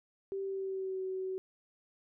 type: tone with pitch glide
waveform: sine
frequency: 390 to 376.7 Hz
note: G4 to F#4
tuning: -9 to +31 cents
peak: -34 dBFS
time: 0.32-1.38 s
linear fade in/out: 0 ms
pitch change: -60 cents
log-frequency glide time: 0.42-1.02 s
effects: none